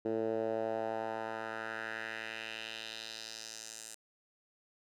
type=tone with band-pass filter sweep; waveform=10% pulse; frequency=111.5 Hz; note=A2; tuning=23 cents sharp; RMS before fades=-39 dBFS; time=0.05-3.95 s; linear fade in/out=5 ms; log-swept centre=390 to 8100 Hz; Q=2.2; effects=none